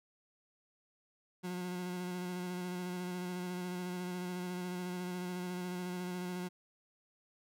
30% pulse tone with vibrato, 180 Hz, F#3, 47 cents flat, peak -35 dBFS, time 1.43-6.49 s, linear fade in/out 20 ms, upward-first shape square, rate 14 Hz, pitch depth 18 cents each way, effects none

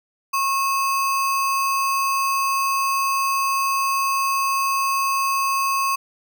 sine tone with sample-and-hold, 1089 Hz, C#6, 31 cents flat, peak -18 dBFS, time 0.33-5.96 s, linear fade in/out 10 ms, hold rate 3675 Hz, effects none

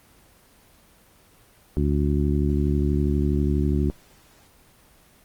harmonic tone, 72.3 Hz, D2, 27 cents flat, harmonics 1 / 2 / 3 / 4 / 5, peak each -22 / -25 / -27 / -28 / -29 dBFS, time 1.77-3.9 s, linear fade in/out 0 ms, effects pink hiss -55 dBFS RMS until 5.24 s + Opus 24 kbps

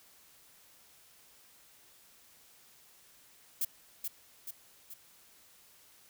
violet noise with echo, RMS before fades -31 dBFS, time 3.61-3.65 s, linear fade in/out 5 ms, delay 430 ms, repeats 3, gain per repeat -5 dB, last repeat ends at 4.94 s, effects white hiss -61 dBFS RMS until 6.09 s

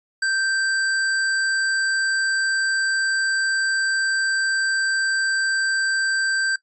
square tone, 1566 Hz, G6, 2 cents flat, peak -20 dBFS, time 0.22-6.56 s, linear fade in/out 5 ms, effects noise-tail reverb RT60 0.1 s tail -17 dB re dry + resampled to 22050 Hz

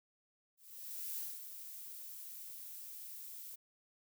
violet noise with ADSR envelope, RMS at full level -41 dBFS, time 0.57-3.56 s, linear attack 600 ms, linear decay 210 ms, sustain -8 dB, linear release 13 ms, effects none

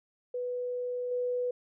sine tone with level steps, 493.9 Hz, B4, in tune, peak -31 / -28 dBFS, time 0.34-1.51 s, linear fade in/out 5 ms, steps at 1.11 s, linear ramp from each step 5 ms, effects none

